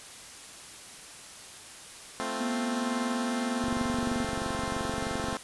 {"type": "chord", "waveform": "10% pulse", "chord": "F major", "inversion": "first", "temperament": "equal", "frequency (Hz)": [220, 261.6, 349.2], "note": ["A3", "C4", "F4"], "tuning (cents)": [0, 0, 0], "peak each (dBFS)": [-27, -26, -31], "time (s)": [2.2, 5.37], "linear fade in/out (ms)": 0}
{"type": "tone", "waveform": "sine", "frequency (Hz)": 241.5, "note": "B3", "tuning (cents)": -39, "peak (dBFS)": -30, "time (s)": [2.4, 4.25], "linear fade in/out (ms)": 10}
{"type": "click train", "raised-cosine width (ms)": 3, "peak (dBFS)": -22, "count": 40, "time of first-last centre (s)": [3.64, 5.328], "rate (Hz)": 23.1}
{"effects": ["white hiss -46 dBFS RMS until 5.43 s", "resampled to 24000 Hz"]}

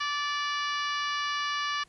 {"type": "harmonic tone", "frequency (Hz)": 582, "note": "D5", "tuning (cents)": -16, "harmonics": [2, 3, 4, 5, 6, 7, 8, 9, 10], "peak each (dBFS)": [-31, -34, -39, -37, -42, -43, -42, -46, -47], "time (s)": [0, 1.84], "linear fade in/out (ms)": 10, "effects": ["pink hiss -62 dBFS RMS until 1.88 s", "resampled to 24000 Hz"]}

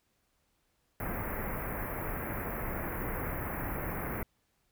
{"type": "band-stop noise", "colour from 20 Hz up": "pink", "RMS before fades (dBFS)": -36, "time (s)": [1, 4.23], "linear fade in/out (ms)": 2, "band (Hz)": [2200, 12000], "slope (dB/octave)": 48, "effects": ["pink hiss -75 dBFS RMS until 4.71 s"]}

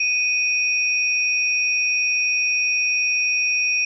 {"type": "tone pair together", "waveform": "sine", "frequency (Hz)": [2489, 5588], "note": ["D#7", "F8"], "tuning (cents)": [0, 0], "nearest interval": "octave + major second", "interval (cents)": 1400, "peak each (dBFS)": [-18, -26], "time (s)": [0, 3.85], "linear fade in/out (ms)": 5, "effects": []}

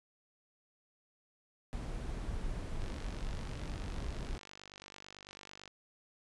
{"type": "noise", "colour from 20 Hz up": "brown", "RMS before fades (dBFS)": -39, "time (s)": [1.73, 4.38], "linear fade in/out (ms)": 0}
{"type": "click train", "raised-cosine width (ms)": 0.2, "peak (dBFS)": -32, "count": 141, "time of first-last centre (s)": [2.82, 5.677], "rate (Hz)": 49}
{"effects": ["resampled to 24000 Hz"]}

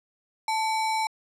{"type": "tone with sample-and-hold", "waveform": "sine", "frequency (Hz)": 880, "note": "A5", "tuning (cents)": 0, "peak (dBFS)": -23, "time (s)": [0.48, 1.07], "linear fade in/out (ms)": 2, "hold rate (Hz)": 3150, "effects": ["low-pass 9000 Hz 12 dB/octave"]}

